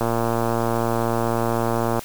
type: click train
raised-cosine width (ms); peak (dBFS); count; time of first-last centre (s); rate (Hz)
1; -8; 231; 0.01-1.993; 116
effects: white hiss -40 dBFS RMS until 2.04 s